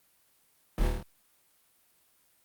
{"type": "noise with echo", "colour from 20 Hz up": "brown", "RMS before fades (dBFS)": -28, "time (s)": [0.78, 0.87], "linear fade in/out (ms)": 0, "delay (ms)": 26, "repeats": 6, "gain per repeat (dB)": -2, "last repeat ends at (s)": 1.026, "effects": ["white hiss -67 dBFS RMS until 2.44 s", "Opus 32 kbps"]}